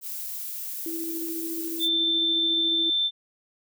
violet noise, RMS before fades -34 dBFS, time 0.01-1.89 s, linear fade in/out 50 ms
sine tone with tremolo, 329.6 Hz, E4, in tune, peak -30 dBFS, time 0.86-2.9 s, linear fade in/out 2 ms, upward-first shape square, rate 14 Hz, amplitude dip 25%
sine tone, 3553 Hz, A7, 16 cents sharp, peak -21 dBFS, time 1.79-3.11 s, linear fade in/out 50 ms
effects none

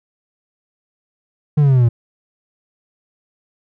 triangle exponential sweep, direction down, 152.9 to 114.1 Hz, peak -7 dBFS, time 1.57-1.89 s, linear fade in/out 10 ms, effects none

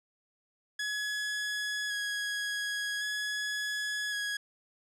sawtooth tone with vibrato, 1675 Hz, G#6, 14 cents sharp, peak -28 dBFS, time 0.79-4.37 s, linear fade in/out 5 ms, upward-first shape square, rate 0.45 Hz, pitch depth 13 cents each way, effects low-pass 9000 Hz 12 dB/octave

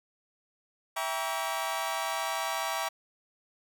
sawtooth chord, E diminished seventh, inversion none, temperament just, 659.3 / 791.1 / 949.3 / 1139.2 Hz, E5 / G5 / Bb5 / Db6, 0 / +16 / +31 / +47 cents, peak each -32 dBFS, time 0.96-2.89 s, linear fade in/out 10 ms, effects none

